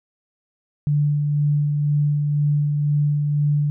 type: tone with tremolo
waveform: sine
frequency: 146.83 Hz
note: D3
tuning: in tune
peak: -15 dBFS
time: 0.87-3.7 s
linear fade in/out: 0 ms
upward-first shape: sine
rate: 2 Hz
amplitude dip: 30%
effects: none